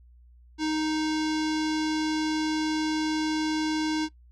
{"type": "tone with low-pass filter", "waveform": "square", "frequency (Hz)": 311.1, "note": "D#4", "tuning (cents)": 0, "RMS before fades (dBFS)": -27, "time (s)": [0.58, 4.09], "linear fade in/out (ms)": 50, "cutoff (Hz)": 5300, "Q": 2, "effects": ["noise-tail reverb RT60 0.1 s tail -20 dB re dry", "added 60 Hz sine -51 dBFS peak until 4.31 s"]}